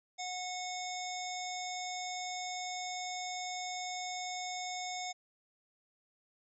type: harmonic tone with a mistuned harmonic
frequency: 730 Hz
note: F#5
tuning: 24 cents flat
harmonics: 1 / 3 / 5 / 7 / 9 / 10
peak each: -40 / -45 / -46 / -47 / -47 / -49 dBFS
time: 0.18-5.13 s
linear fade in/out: 20 ms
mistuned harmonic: 7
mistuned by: +46 cents
effects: none